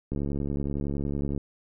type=click train; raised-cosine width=3 ms; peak=-18 dBFS; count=90; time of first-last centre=0.12-1.377 s; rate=70.8 Hz; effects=none